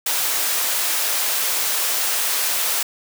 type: high-pass noise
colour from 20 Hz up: white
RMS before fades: -21 dBFS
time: 0.06-2.83 s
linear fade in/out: 5 ms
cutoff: 510 Hz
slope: 12 dB/octave
effects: none